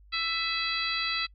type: harmonic tone with a mistuned harmonic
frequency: 664 Hz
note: E5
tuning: 12 cents sharp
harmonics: 2 / 3 / 4 / 5 / 6 / 7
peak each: -35 / -35 / -34 / -37 / -33 / -35 dBFS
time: 0.12-1.27 s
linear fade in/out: 20 ms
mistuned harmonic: 4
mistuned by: -42 cents
effects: noise-tail reverb RT60 0.1 s tail -26 dB re dry + added 50 Hz sine -52 dBFS peak until 1.34 s